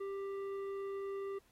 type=tone with tanh clipping; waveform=triangle; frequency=393.8 Hz; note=G4; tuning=8 cents sharp; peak=-40 dBFS; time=0-1.39 s; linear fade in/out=10 ms; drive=14 dB; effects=pink hiss -71 dBFS RMS until 1.51 s + AAC 48 kbps